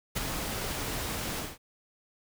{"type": "noise with ADSR envelope", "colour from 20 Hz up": "pink", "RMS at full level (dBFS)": -28, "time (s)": [0.15, 1.58], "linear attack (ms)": 23, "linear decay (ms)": 12, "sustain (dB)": -6, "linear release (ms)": 200, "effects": []}